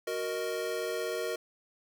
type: chord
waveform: square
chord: D# minor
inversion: first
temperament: equal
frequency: 370 / 466.2 / 622.3 Hz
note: F#4 / A#4 / D#5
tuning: 0 / 0 / 0 cents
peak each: -38 / -35 / -38 dBFS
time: 0.07-1.36 s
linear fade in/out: 5 ms
effects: 9-bit